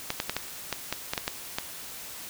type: clicks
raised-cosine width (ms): 0.2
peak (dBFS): -10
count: 10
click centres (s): 0.104 / 0.201 / 0.296 / 0.366 / 0.727 / 0.926 / 1.135 / 1.178 / 1.279 / 1.585
effects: white hiss -41 dBFS RMS until 2.29 s